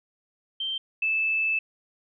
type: tone pair in turn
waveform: sine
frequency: 3136 / 2627 Hz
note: G7 / E7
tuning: 0 / -7 cents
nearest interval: minor third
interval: 307 cents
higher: first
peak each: -27 / -22 dBFS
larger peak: second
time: 0.6-0.78 / 1.02-1.59 s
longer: second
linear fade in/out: 5 ms
effects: none